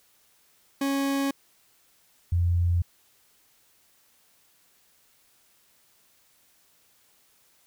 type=tone pair in turn; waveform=40% pulse / sine; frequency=275.8 / 86.87 Hz; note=C#4 / F2; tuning=-9 / -9 cents; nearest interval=octave + minor sixth; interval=2000 cents; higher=first; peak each=-23 / -20 dBFS; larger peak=second; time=0.81-1.31 / 2.32-2.82 s; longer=neither; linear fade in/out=5 ms; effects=white hiss -63 dBFS RMS until 7.66 s

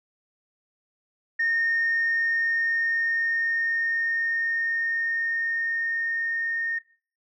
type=tone with level ramp; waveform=sine; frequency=1836 Hz; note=A#6; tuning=27 cents flat; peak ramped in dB=-20 to -25 dBFS; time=1.39-6.79 s; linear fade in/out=10 ms; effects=noise-tail reverb RT60 0.4 s tail -17 dB re dry + tanh soft clip ceiling -17 dBFS

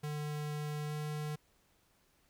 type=tone with pitch glide; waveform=square; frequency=149.5 to 150.63 Hz; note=D3 to D3; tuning=+31 to +44 cents; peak=-37 dBFS; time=0.03-1.36 s; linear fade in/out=10 ms; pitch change=+13 cents; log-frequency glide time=0.83-0.93 s; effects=pink hiss -71 dBFS RMS until 2.29 s

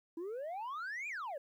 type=exponential two-way sweep; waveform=sine; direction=up then down; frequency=320 to 2489 to 529 Hz; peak=-36 dBFS; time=0.17-1.38 s; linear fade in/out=5 ms; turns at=1.08 s; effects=tanh soft clip ceiling -38 dBFS + 12-bit

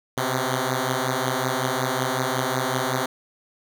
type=beating tone pair; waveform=5% pulse; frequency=126.9 / 132.3 Hz; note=B2 / C3; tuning=+47 / +20 cents; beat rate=5.4 Hz; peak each=-14 dBFS; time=0.17-3.06 s; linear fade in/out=5 ms; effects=none

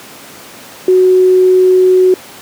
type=tone; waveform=sine; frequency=370 Hz; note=F#4; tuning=in tune; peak=-4 dBFS; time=0.88-2.14 s; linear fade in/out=2 ms; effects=pink hiss -33 dBFS RMS until 2.41 s + high-pass 200 Hz 12 dB/octave

